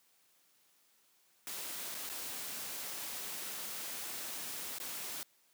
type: noise with dropouts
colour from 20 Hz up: white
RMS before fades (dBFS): -42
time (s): 1.47-5.23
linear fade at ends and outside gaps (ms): 0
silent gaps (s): 1.945-1.95 / 2.091-2.098 / 4.784-4.801
effects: white hiss -70 dBFS RMS until 5.53 s + high-pass 150 Hz 12 dB/octave